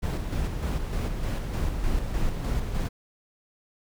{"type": "noise with tremolo", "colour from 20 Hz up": "brown", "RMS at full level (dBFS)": -26, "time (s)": [0.02, 2.89], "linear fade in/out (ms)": 20, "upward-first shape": "square", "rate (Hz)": 3.3, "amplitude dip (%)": 40, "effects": []}